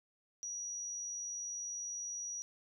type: tone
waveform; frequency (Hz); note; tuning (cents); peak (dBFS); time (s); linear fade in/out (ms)
sine; 5800; F#8; -35; -39; 0.43-2.42; 0
effects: none